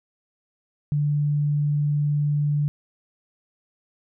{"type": "tone", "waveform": "sine", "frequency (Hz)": 146.83, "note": "D3", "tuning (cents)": 0, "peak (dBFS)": -19, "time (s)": [0.92, 2.68], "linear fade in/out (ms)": 0, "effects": []}